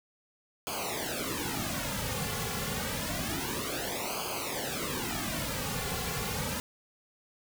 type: noise with flanger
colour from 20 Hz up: pink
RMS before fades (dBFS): -34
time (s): 0.67-6.6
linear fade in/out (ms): 0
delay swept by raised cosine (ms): 0.53 to 3.23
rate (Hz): 0.28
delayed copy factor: -0.95
effects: none